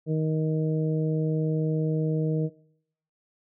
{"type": "harmonic tone", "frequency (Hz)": 156.8, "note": "D#3", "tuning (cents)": 14, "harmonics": [1, 2, 3, 4], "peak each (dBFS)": [-24, -31, -30, -40], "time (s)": [0.06, 2.5], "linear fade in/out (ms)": 50, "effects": ["noise-tail reverb RT60 0.7 s tail -21 dB re dry"]}